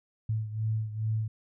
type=beating tone pair; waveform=sine; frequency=109 / 111.4 Hz; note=A2 / A2; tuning=-16 / +22 cents; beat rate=2.4 Hz; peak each=-29 / -34 dBFS; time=0.29-1.28 s; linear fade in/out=5 ms; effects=none